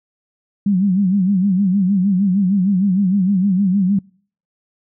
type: tone with vibrato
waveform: sine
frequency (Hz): 191.9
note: G3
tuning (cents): -37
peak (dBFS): -12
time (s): 0.66-3.99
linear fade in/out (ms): 5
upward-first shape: sine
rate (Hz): 6.5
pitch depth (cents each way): 120
effects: noise-tail reverb RT60 0.5 s tail -26 dB re dry